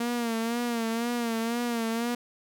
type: tone with vibrato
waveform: sawtooth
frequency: 233.1 Hz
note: A#3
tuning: in tune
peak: -23 dBFS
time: 0-2.15 s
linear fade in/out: 5 ms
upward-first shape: sine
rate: 2 Hz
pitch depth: 60 cents each way
effects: none